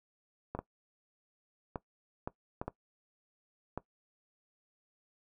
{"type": "clicks", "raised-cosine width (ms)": 1, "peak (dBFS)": -22, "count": 7, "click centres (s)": [0.55, 0.59, 1.758, 2.275, 2.615, 2.68, 3.776], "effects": ["noise-tail reverb RT60 0.1 s tail -18 dB re dry"]}